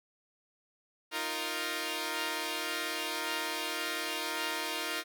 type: chord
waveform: 5% pulse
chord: Eb suspended second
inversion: none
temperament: equal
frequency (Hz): 311.1 / 349.2 / 466.2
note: Eb4 / F4 / Bb4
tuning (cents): 0 / 0 / 0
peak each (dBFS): -26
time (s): 1.11-5.04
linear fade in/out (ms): 50
effects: none